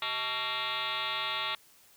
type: tone with frequency modulation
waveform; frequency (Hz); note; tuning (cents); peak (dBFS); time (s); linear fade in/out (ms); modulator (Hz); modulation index
sine; 2349; D7; 0; -30; 0.02-1.55; 2; 245; 6.2
effects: white hiss -60 dBFS RMS until 1.96 s